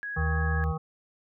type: tone with vibrato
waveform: sine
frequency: 1661.2 Hz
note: G#6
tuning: in tune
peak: -32 dBFS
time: 0.03-0.64 s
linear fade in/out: 0 ms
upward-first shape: triangle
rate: 15 Hz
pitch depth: 9 cents each way
type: harmonic tone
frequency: 158.4 Hz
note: D#3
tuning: 31 cents sharp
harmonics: 1 / 3 / 5 / 7 / 8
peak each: -31 / -38 / -38 / -41 / -41 dBFS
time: 0.16-0.78 s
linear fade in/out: 10 ms
type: tone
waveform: sine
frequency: 78.4 Hz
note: D#2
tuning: 14 cents sharp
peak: -25 dBFS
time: 0.17-0.73 s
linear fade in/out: 20 ms
effects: none